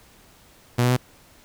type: tone with pitch steps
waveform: sawtooth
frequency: 121.4 / 123.66 / 125.97 Hz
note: B2 / B2 / B2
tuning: -29 / +3 / +35 cents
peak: -13 dBFS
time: 0.78-0.969 s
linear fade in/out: 10 ms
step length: 63 ms
effects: pink hiss -53 dBFS RMS until 1.44 s